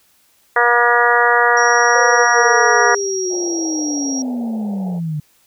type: harmonic tone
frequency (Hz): 239.4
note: A#3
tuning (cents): +46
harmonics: 2 / 3 / 4 / 5 / 6 / 7 / 8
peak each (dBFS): -18 / -18 / -18 / -18 / -18 / -18 / -18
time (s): 0.56-2.95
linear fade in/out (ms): 5
type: tone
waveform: sine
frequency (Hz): 5660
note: F8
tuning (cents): +22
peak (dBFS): -22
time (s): 1.57-4.22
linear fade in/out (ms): 2
type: linear sweep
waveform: sine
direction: down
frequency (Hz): 519 to 146.83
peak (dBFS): -19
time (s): 1.95-5.2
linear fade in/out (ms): 5
type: band-pass noise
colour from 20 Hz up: white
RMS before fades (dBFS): -35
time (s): 3.29-5.01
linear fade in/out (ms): 50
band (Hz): 390 to 840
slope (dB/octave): 96
effects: white hiss -56 dBFS RMS until 5.46 s